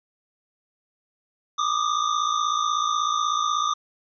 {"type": "tone pair together", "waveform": "square", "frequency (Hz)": [1174, 1230.3], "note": ["D6", "D#6"], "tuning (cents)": [-1, -20], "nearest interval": "minor second", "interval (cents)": 81, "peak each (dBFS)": -25, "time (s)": [1.58, 3.74], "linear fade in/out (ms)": 10, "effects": ["resampled to 16000 Hz"]}